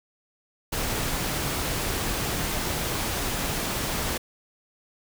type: noise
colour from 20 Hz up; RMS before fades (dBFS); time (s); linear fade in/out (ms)
pink; -28; 0.72-4.18; 10
effects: none